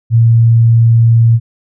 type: tone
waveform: sine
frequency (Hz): 115.4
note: A#2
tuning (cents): -17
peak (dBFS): -4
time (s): 0.1-1.4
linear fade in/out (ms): 50
effects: none